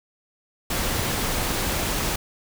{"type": "noise", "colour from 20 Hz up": "pink", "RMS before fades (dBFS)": -25, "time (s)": [0.7, 2.16], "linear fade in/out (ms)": 5, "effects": []}